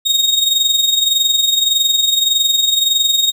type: tone with amplitude modulation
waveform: 35% pulse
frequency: 3729 Hz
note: A#7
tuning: in tune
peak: -7 dBFS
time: 0.05-3.32 s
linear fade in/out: 20 ms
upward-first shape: sine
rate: 21.7 Hz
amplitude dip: 60%
effects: none